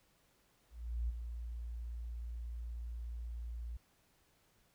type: tone with ADSR envelope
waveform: sine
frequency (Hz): 58.3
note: A#1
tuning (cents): +1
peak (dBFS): -32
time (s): 0.7-3.77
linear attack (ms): 390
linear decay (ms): 21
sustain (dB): -8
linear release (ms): 6
effects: pink hiss -72 dBFS RMS until 4.74 s